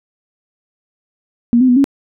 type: tone with pitch steps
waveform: sine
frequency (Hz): 237.1 / 257.1 / 245.9 / 276.9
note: A#3 / C4 / B3 / C#4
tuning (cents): +30 / -30 / -7 / -2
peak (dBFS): -7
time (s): 1.53-1.842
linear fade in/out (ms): 0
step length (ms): 78
effects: none